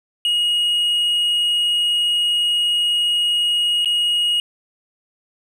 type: tone with dropouts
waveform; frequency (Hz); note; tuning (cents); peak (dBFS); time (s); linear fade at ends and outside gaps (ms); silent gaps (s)
triangle; 2883; F#7; -46; -14; 0.25-4.4; 1; 3.847-3.857
effects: none